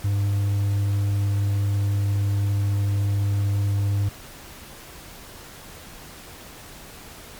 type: tone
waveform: triangle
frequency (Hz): 100.6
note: G2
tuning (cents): +45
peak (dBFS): -17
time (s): 0.04-4.09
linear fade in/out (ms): 5
effects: pink hiss -42 dBFS RMS until 7.39 s + MP3 96 kbps